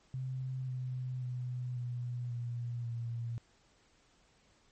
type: tone with pitch steps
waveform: sine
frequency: 130 / 127.32 / 124.7 / 122.14 / 119.62 / 117.16 Hz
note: C3 / C3 / B2 / B2 / A#2 / A#2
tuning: -11 / -47 / +17 / -19 / +45 / +9 cents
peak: -35 dBFS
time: 0.14-3.38 s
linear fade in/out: 0 ms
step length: 540 ms
effects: pink hiss -68 dBFS RMS until 4.71 s + MP3 32 kbps